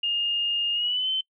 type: tone with pitch glide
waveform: sine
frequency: 2832 to 3071 Hz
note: F7 to G7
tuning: +23 to -36 cents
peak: -23 dBFS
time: 0.03-1.21 s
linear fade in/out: 5 ms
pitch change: +141 cents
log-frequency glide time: 0.73-1.09 s
effects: noise-tail reverb RT60 0.1 s tail -23 dB re dry